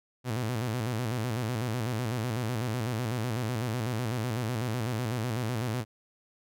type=tone with vibrato; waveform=sawtooth; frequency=117.1 Hz; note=A#2; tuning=8 cents sharp; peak=-25 dBFS; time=0.24-5.85 s; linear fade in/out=50 ms; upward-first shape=square; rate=8 Hz; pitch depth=120 cents each way; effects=none